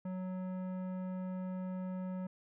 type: tone with tanh clipping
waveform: sine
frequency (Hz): 185.1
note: F#3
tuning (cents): +1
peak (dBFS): -39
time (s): 0.05-2.27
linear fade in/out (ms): 5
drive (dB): 14
effects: none